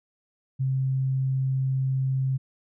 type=tone; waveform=sine; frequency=132.6 Hz; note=C3; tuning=23 cents sharp; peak=-22 dBFS; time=0.59-2.38 s; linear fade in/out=20 ms; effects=none